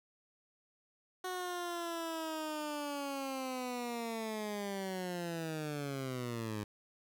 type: linear sweep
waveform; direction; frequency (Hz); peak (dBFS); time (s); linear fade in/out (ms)
15% pulse; down; 370 to 103; -31; 1.24-6.64; 5
effects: none